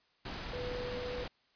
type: tone in noise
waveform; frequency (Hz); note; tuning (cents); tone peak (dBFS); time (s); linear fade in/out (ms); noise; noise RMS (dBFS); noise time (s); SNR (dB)
sine; 493.9; B4; 0; -38; 0.53-1.24; 5; pink; -41; 0.25-1.28; 0
effects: white hiss -71 dBFS RMS until 1.55 s + resampled to 11025 Hz